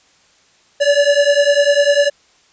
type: beating tone pair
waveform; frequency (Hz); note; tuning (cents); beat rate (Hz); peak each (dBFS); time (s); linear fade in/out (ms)
square; 569 / 579; C#5 / D5; +45 / -25; 10; -14; 0.8-2.1; 20
effects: white hiss -53 dBFS RMS until 2.52 s + resampled to 16000 Hz